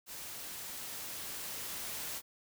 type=noise with level ramp; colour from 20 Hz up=white; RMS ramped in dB=-45 to -40 dBFS; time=0.06-2.22 s; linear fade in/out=50 ms; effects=none